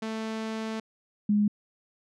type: tone pair in turn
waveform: sawtooth / sine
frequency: 221 / 207.6 Hz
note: A3 / G#3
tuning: +8 / 0 cents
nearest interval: minor second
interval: 108 cents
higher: first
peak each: -27 / -20 dBFS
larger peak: second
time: 0.02-0.8 / 1.29-1.48 s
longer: first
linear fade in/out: 5 ms
effects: low-pass 6000 Hz 12 dB/octave